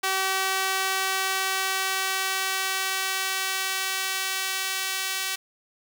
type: tone with high-pass filter sweep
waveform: sawtooth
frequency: 382.1 Hz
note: G4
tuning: 44 cents flat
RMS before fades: -27 dBFS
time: 0.03-5.36 s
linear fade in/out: 10 ms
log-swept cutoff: 980 to 2200 Hz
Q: 0.7
effects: none